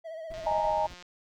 triangle tone with vibrato, 646 Hz, E5, 35 cents flat, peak -35 dBFS, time 0.04-0.71 s, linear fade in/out 20 ms, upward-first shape sine, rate 15 Hz, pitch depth 50 cents each way
brown noise with tremolo, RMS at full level -43 dBFS, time 0.3-0.94 s, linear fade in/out 5 ms, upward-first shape triangle, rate 15 Hz, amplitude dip 80%
click train, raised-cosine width 0.2 ms, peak -31 dBFS, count 123, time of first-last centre 0.34-1.025 s, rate 178 Hz
sine chord, D# suspended fourth, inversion none, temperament equal with one note detuned, 622.3 / 830.6 / 923.8 Hz, D#5 / G#5 / A#5, 0 / 0 / -16 cents, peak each -29 dBFS, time 0.46-0.87 s, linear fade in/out 10 ms
effects none

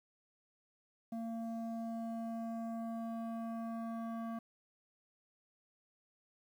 square tone with low-pass filter sweep, 228.2 Hz, A#3, 37 cents flat, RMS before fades -41 dBFS, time 1.12-4.39 s, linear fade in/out 5 ms, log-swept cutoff 600 to 1100 Hz, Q 1.8, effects 11-bit

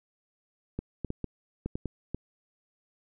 clicks, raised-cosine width 3 ms, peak -19 dBFS, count 8, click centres 0.79 / 1.047 / 1.104 / 1.243 / 1.66 / 1.755 / 1.857 / 2.146 s, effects none

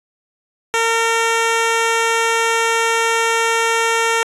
10% pulse tone, 456.9 Hz, A#4, 35 cents flat, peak -6 dBFS, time 0.74-4.23 s, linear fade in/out 0 ms, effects resampled to 24000 Hz

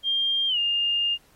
sine tone with pitch glide, 3200 to 2818 Hz, G7 to F7, +35 to +15 cents, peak -21 dBFS, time 0.03-1.18 s, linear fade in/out 50 ms, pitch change -220 cents, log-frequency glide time 0.48-0.58 s, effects pink hiss -60 dBFS RMS until 1.35 s + AAC 48 kbps

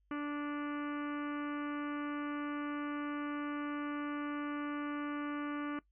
harmonic tone, 292.3 Hz, D4, 8 cents flat, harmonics 1 / 2 / 3 / 4 / 5 / 6 / 7 / 8 / 9 / 10, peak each -36 / -49 / -53 / -44 / -49 / -53 / -54 / -56 / -61 / -61 dBFS, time 0.11-5.79 s, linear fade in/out 2 ms, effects noise-tail reverb RT60 0.1 s tail -19 dB re dry + added 50 Hz sine -70 dBFS peak until 5.91 s

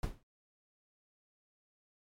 brown noise with exponential decay, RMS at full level -31 dBFS, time 0.03-0.23 s, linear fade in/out 2 ms, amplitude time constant 42 ms, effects MP3 64 kbps

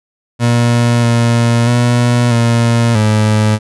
30% pulse tone with pitch steps, 119 / 117.6 / 120.9 / 117.1 / 107.4 Hz, A#2 / A#2 / B2 / A#2 / A2, +36 / +16 / -36 / +8 / -41 cents, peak -6 dBFS, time 0.39-3.59 s, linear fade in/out 50 ms, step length 640 ms, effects resampled to 24000 Hz

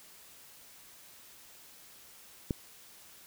click, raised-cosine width 3 ms, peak -17 dBFS, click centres 2.508 s, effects white hiss -55 dBFS RMS until 3.26 s

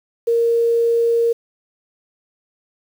sine tone with quantisation, 465.3 Hz, A#4, 3 cents flat, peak -13 dBFS, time 0.27-1.33 s, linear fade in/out 10 ms, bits 7, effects none

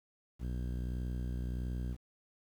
sawtooth tone with low-pass filter, 61.5 Hz, B1, 7 cents flat, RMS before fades -37 dBFS, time 0.39-1.97 s, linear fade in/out 50 ms, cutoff 260 Hz, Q 0.88, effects 10-bit

